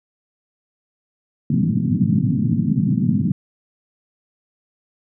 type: band-pass noise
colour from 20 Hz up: white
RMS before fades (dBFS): -18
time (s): 1.5-3.32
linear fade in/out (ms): 2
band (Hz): 110 to 250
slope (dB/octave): 48
effects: none